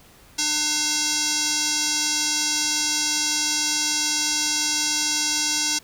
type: tone with band-pass filter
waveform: square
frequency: 300.9 Hz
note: D4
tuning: 42 cents sharp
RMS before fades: -23 dBFS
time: 0.38-5.79 s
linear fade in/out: 10 ms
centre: 5800 Hz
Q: 2.3
effects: pink hiss -51 dBFS RMS until 5.83 s